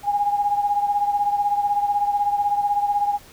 sine beating tone pair, 816 / 832 Hz, G#5 / G#5, -31 / +3 cents, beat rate 16 Hz, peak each -19 / -25 dBFS, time 0.03-3.19 s, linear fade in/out 50 ms, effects pink hiss -47 dBFS RMS until 3.32 s

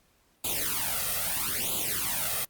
white noise with flanger, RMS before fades -29 dBFS, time 0.44-2.45 s, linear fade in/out 5 ms, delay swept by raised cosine 0.27 to 1.57 ms, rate 0.77 Hz, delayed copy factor +0.95, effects pink hiss -66 dBFS RMS until 2.49 s + Opus 48 kbps

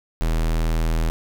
square tone, 40.47 Hz, E1, 31 cents flat, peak -19 dBFS, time 0.21-1.1 s, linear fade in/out 0 ms, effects none

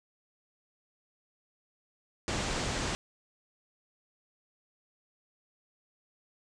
pink low-pass noise, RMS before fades -33 dBFS, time 2.28-2.95 s, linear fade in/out 0 ms, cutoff 8200 Hz, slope 48 dB/octave, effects none

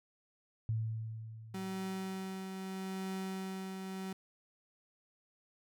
sine tone with exponential decay, 111.3 Hz, A2, 20 cents sharp, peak -30 dBFS, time 0.69-2.44 s, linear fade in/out 0 ms, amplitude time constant 380 ms
35% pulse tone with tremolo, 190 Hz, F#3, 46 cents sharp, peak -35 dBFS, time 1.54-4.13 s, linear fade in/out 5 ms, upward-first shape triangle, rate 0.78 Hz, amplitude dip 40%
effects none

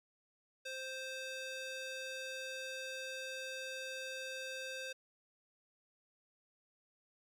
square tone with band-pass filter, 523.3 Hz, C5, in tune, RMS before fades -44 dBFS, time 0.65-4.93 s, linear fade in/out 10 ms, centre 3400 Hz, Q 0.7, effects 11-bit

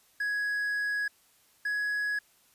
triangle tone pair in turn, 1668 / 1675 Hz, G#6 / G#6, +7 / +14 cents, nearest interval unison, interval 7 cents, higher second, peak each -26 dBFS, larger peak neither, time 0.2-1.08 / 1.65-2.19 s, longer first, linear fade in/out 5 ms, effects white hiss -64 dBFS RMS until 2.54 s + resampled to 32000 Hz

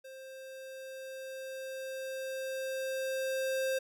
square tone with level ramp, 528 Hz, C5, 16 cents sharp, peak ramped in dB -47 to -30 dBFS, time 0.04-3.79 s, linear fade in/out 10 ms, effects none

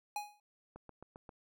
square tone with exponential decay, 830.6 Hz, G#5, in tune, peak -34 dBFS, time 0.16-0.4 s, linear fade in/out 2 ms, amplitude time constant 52 ms
click train, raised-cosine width 1 ms, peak -36 dBFS, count 5, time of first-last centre 0.76-1.292 s, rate 7.52 Hz
effects none

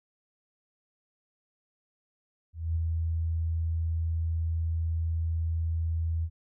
sine tone with ADSR envelope, 82 Hz, E2, 9 cents flat, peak -24 dBFS, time 2.53-6.3 s, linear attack 230 ms, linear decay 11 ms, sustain -2 dB, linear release 62 ms, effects none

